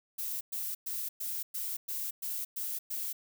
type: noise bursts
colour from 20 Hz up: violet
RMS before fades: -36 dBFS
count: 9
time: 0.18-3.13 s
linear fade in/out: 10 ms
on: 230 ms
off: 110 ms
effects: none